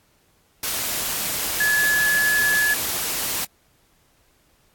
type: tone in noise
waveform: sine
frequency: 1706 Hz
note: G#6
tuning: 46 cents sharp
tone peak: -17 dBFS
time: 1.6-2.74 s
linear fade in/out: 5 ms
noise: white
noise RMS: -25 dBFS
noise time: 0.63-3.45 s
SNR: +5 dB
effects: pink hiss -61 dBFS RMS until 4.74 s + AAC 64 kbps